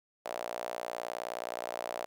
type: tone with high-pass filter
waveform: sawtooth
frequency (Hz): 59.4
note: A#1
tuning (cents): +33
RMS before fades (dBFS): -39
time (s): 0.25-2.06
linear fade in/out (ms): 10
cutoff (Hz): 630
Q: 3.6
effects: none